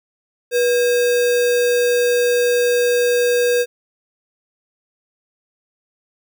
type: tone with sample-and-hold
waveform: sine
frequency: 485.4 Hz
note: B4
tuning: 30 cents flat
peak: -13 dBFS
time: 0.51-3.66 s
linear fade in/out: 50 ms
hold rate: 2100 Hz
effects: none